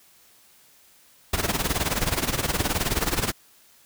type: noise with tremolo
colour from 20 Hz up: pink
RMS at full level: -22 dBFS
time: 1.33-3.32 s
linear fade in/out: 5 ms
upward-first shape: sine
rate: 19 Hz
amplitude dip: 80%
effects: white hiss -56 dBFS RMS until 3.85 s